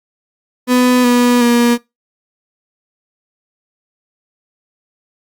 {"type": "tone with pitch steps", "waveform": "35% pulse", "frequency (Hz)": [249.7, 244, 238.4], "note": ["B3", "B3", "A#3"], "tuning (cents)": [19, -21, 39], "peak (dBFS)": -7, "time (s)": [0.67, 1.78], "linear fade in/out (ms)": 50, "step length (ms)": 370, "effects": ["noise-tail reverb RT60 0.2 s tail -21 dB re dry", "Opus 48 kbps"]}